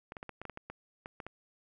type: clicks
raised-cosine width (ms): 0.5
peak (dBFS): -27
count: 12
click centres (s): 0.121 / 0.168 / 0.229 / 0.293 / 0.416 / 0.453 / 0.497 / 0.574 / 0.7 / 1.059 / 1.202 / 1.266
effects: none